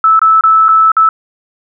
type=tone with dropouts; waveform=sine; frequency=1310 Hz; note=E6; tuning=11 cents flat; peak=-4 dBFS; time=0.04-1.09 s; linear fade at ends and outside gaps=2 ms; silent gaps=0.193-0.216 / 0.41-0.437 / 0.684-0.689 / 0.918-0.967 s; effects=none